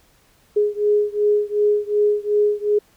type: beating tone pair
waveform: sine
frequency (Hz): 415.3 / 418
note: G#4 / G#4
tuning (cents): 0 / +11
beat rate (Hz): 2.7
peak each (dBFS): -18 / -19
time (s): 0.56-2.79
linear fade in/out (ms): 10
effects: pink hiss -57 dBFS RMS until 2.96 s